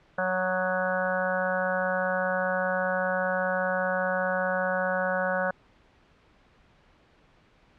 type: harmonic tone with a mistuned harmonic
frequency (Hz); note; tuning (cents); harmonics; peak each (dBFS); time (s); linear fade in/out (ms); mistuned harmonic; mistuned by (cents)
185; F#3; 0; 1 / 3 / 4 / 5 / 6 / 7 / 8 / 9; -35 / -28 / -33 / -37 / -37 / -38 / -30 / -36; 0.18-5.51; 5; 7; -34
effects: pink hiss -60 dBFS RMS until 7.78 s + low-pass 3000 Hz 12 dB/octave